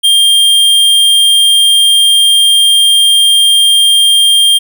square tone, 3200 Hz, G7, 35 cents sharp, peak -5 dBFS, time 0.03-4.59 s, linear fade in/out 20 ms, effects none

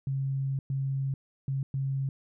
sine tone bursts at uneven times, 135.7 Hz, C#3, 36 cents flat, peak -27 dBFS, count 4, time 0.07-0.59 / 0.7-1.14 / 1.48-1.63 / 1.74-2.09 s, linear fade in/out 2 ms, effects none

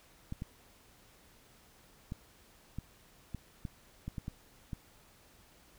clicks, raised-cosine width 5 ms, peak -26 dBFS, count 10, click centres 0.324 / 0.421 / 2.121 / 2.786 / 3.347 / 3.652 / 4.08 / 4.182 / 4.281 / 4.732 s, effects pink hiss -62 dBFS RMS until 5.78 s

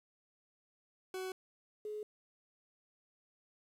40% pulse / sine tone pair in turn, 374.3 / 423.5 Hz, F#4 / G#4, +20 / +34 cents, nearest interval major second, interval 214 cents, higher second, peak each -38 / -39 dBFS, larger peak first, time 1.14-1.32 / 1.85-2.03 s, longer neither, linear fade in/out 2 ms, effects resampled to 32000 Hz + 11-bit

